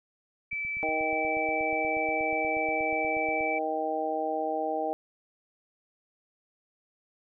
sine tone, 2314 Hz, D7, 26 cents flat, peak -30 dBFS, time 0.51-3.59 s, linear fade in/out 10 ms
click train, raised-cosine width 5 ms, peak -38 dBFS, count 25, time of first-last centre 0.53-3.408 s, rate 8.34 Hz
harmonic tone, 157.1 Hz, D#3, 17 cents sharp, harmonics 2 / 3 / 4 / 5, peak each -36 / -34 / -32 / -31 dBFS, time 0.83-4.93 s, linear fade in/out 0 ms
effects none

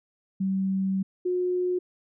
sine tone pair in turn, 191.8 / 361.4 Hz, G3 / F#4, -37 / -41 cents, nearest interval major seventh, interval 1096 cents, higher second, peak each -23 dBFS, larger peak neither, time 0.4-1.03 / 1.25-1.79 s, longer first, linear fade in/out 10 ms, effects none

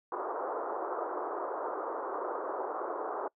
pink band-pass noise, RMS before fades -36 dBFS, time 0.12-3.28 s, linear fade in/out 2 ms, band 350 to 1300 Hz, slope 48 dB/octave, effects noise-tail reverb RT60 0.1 s tail -24 dB re dry

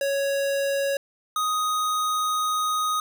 square tone pair in turn, 555 / 1248.5 Hz, C#5 / D#6, +2 / +6 cents, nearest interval octave + major second, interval 1404 cents, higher second, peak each -23 dBFS, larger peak neither, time 0.01-0.97 / 1.36-3 s, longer second, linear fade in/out 2 ms, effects none

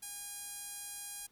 sawtooth tone with band-pass filter, 815 Hz, G#5, 33 cents flat, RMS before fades -45 dBFS, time 0.02-1.27 s, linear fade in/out 10 ms, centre 10000 Hz, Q 2.2, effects pink hiss -70 dBFS RMS until 1.31 s

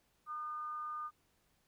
sine tone with amplitude modulation, 1217 Hz, D#6, 39 cents flat, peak -37 dBFS, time 0.26-1.11 s, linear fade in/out 50 ms, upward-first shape sine, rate 294 Hz, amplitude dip 40%, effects pink hiss -75 dBFS RMS until 1.67 s

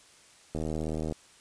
click train, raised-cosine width 2 ms, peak -20 dBFS, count 46, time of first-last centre 0.55-1.123 s, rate 78.5 Hz, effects white hiss -57 dBFS RMS until 1.4 s + resampled to 22050 Hz

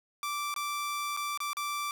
sawtooth tone with dropouts, 1170 Hz, D6, 7 cents flat, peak -28 dBFS, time 0.23-1.91 s, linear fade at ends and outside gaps 1 ms, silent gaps 0.541-0.562 / 1.166-1.172 / 1.375-1.403 / 1.532-1.569 s, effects none

